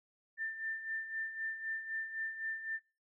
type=tone with tremolo; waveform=sine; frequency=1787 Hz; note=A6; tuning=26 cents sharp; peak=-34 dBFS; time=0.37-2.8 s; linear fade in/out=50 ms; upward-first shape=sine; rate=3.9 Hz; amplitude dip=65%; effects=noise-tail reverb RT60 0.3 s tail -25 dB re dry